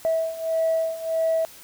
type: beating tone pair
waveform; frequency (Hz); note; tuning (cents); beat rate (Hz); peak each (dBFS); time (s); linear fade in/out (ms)
sine; 649 / 650.6; E5 / E5; -27 / -23; 1.6; -25 / -22; 0.05-1.45; 0
effects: tanh soft clip ceiling -15 dBFS + white hiss -46 dBFS RMS until 1.63 s